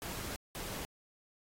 pink noise bursts at uneven times, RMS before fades -42 dBFS, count 2, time 0.02-0.36 / 0.55-0.85 s, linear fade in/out 0 ms, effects AAC 48 kbps

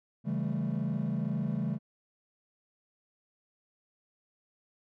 triangle chord, A dominant seventh, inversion first, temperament equal with one note detuned, 138.59 / 164.81 / 197.7 / 220 Hz, C#3 / E3 / G3 / A3, 0 / 0 / +15 / 0 cents, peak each -32 dBFS, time 0.24-1.79 s, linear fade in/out 50 ms, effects tanh soft clip ceiling -22 dBFS

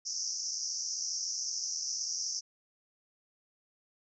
white band-pass noise, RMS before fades -36 dBFS, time 0.05-2.41 s, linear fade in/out 20 ms, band 5200 to 6200 Hz, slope 96 dB/octave, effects none

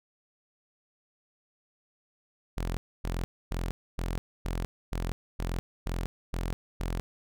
sawtooth tone bursts, 43.2 Hz, F1, 18 cents flat, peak -26 dBFS, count 10, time 2.57-7 s, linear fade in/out 0 ms, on 200 ms, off 270 ms, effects none

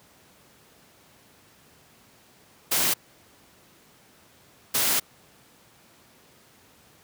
white noise bursts at uneven times, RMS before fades -23 dBFS, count 2, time 2.71-2.94 / 4.74-5 s, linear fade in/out 10 ms, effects pink hiss -56 dBFS RMS until 7.03 s + high-pass 100 Hz 12 dB/octave

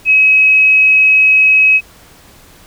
sine tone, 2553 Hz, D#7, 44 cents sharp, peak -5 dBFS, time 0.05-1.81 s, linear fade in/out 50 ms, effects pink hiss -42 dBFS RMS until 2.66 s

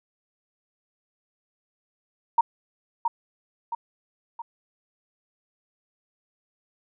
sine tone with echo, 932.3 Hz, A#5, in tune, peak -14 dBFS, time 2.38-2.41 s, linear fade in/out 5 ms, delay 670 ms, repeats 3, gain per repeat -6 dB, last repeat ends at 4.42 s, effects none

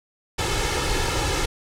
pink noise with comb filter, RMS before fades -23 dBFS, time 0.38-1.46 s, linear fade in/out 10 ms, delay 2.3 ms, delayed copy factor +0.7, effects low-pass 8000 Hz 12 dB/octave

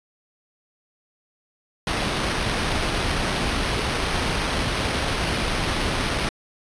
pink noise with sample-and-hold, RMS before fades -24 dBFS, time 1.87-6.29 s, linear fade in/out 2 ms, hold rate 7350 Hz, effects resampled to 22050 Hz

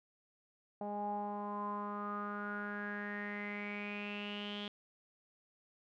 sawtooth tone with low-pass filter sweep, 205.7 Hz, G#3, 16 cents flat, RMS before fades -41 dBFS, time 0.81-4.68 s, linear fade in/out 2 ms, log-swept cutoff 740 to 3300 Hz, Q 9.3, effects none

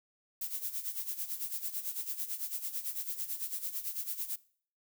violet noise with tremolo, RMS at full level -35 dBFS, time 0.41-4.36 s, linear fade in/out 5 ms, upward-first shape sine, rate 9 Hz, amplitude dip 75%, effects noise-tail reverb RT60 0.5 s tail -21 dB re dry

